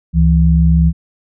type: tone pair together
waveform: sine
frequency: 69.3 / 164.82 Hz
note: C#2 / E3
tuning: 0 / 0 cents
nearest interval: octave + minor third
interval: 1500 cents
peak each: -10 dBFS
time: 0.13-0.93 s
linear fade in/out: 50 ms
effects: none

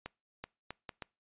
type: accelerating click train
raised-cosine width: 0.3 ms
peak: -24 dBFS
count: 5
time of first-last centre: 0.06-1.023 s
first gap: 380 ms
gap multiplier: 0.7
effects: noise-tail reverb RT60 0.3 s tail -25 dB re dry + resampled to 8000 Hz

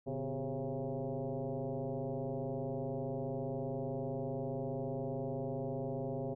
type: tone with frequency modulation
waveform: sine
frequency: 145.4 Hz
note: D3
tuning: 17 cents flat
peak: -35 dBFS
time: 0.06-6.35 s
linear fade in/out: 20 ms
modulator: 133 Hz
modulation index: 4
effects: none

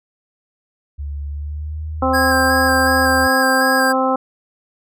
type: tone with pitch glide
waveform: sine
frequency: 71.7 to 77.74 Hz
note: D2 to D#2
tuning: -41 to -1 cents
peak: -23 dBFS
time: 0.98-3.28 s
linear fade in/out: 20 ms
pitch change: +140 cents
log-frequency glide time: 1.27-1.83 s
type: harmonic tone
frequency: 261.6 Hz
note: C4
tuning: in tune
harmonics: 1 / 2 / 3 / 4 / 5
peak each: -20 / -19 / -20 / -22 / -22 dBFS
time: 2.02-4.16 s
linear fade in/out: 5 ms
type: tone with vibrato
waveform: square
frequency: 1613 Hz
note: G6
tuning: 49 cents sharp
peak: -17 dBFS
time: 2.13-3.93 s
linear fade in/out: 20 ms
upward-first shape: square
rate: 2.7 Hz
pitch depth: 22 cents each way
effects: none

